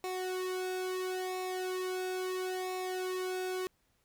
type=tone with flanger; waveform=sawtooth; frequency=370 Hz; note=F#4; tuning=in tune; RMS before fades=-36 dBFS; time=0.04-3.67 s; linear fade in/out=0 ms; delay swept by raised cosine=0.63 to 1.73 ms; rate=0.74 Hz; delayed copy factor=-0.85; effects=pink hiss -74 dBFS RMS until 4.04 s